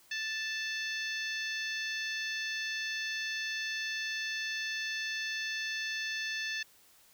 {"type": "harmonic tone", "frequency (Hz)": 880, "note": "A5", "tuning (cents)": 0, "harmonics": [2, 3, 4, 5, 6, 7], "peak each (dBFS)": [-36, -40, -42, -44, -46, -47], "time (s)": [0.11, 6.63], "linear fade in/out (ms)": 5, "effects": ["white hiss -62 dBFS RMS until 7.13 s"]}